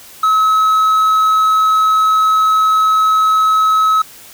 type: tone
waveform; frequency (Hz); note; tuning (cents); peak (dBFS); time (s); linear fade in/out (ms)
triangle; 1286; E6; -43; -7; 0.23-4.02; 5
effects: white hiss -38 dBFS RMS until 4.33 s